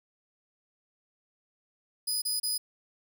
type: tone bursts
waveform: 20% pulse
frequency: 4978 Hz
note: D#8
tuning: in tune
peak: -22 dBFS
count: 3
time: 2.07-2.58 s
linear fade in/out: 10 ms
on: 150 ms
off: 30 ms
effects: none